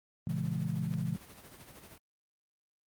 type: chord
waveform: sine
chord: A# half-diminished seventh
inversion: none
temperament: just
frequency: 116.54 / 139.85 / 167.82 / 209.8 Hz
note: A#2 / C#3 / E3 / G#3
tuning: 0 / +16 / +31 / +18 cents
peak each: -38 / -36 / -34 / -39 dBFS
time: 0.27-1.16 s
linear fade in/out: 0 ms
type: noise with tremolo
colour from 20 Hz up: pink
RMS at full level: -50 dBFS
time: 0.29-1.98 s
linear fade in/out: 5 ms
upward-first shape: sine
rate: 13 Hz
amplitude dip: 50%
type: click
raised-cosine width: 0.3 ms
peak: -31 dBFS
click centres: 0.939 s
effects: high-pass 60 Hz 12 dB/octave + Opus 32 kbps